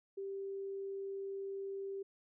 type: tone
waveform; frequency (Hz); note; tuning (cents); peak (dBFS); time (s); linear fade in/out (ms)
sine; 392; G4; 0; -39; 0.17-2.03; 10
effects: none